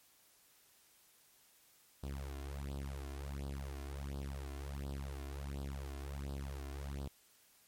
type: tone with flanger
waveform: sawtooth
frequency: 69.3 Hz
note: C#2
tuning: in tune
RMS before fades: -43 dBFS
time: 2.03-7.08 s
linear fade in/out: 5 ms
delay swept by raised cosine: 0.22 to 2.92 ms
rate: 1.4 Hz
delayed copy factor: +1
effects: white hiss -67 dBFS RMS until 7.67 s + MP3 64 kbps